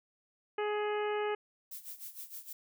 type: harmonic tone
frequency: 418.9 Hz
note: G#4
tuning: 15 cents sharp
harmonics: 1 / 2 / 3 / 4 / 5 / 6 / 7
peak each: -32 / -38 / -42 / -44 / -46 / -48 / -49 dBFS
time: 0.58-1.35 s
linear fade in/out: 5 ms
type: noise with tremolo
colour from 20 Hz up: violet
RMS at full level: -43 dBFS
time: 1.71-2.53 s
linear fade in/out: 5 ms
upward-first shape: sine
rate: 6.5 Hz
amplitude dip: 80%
effects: none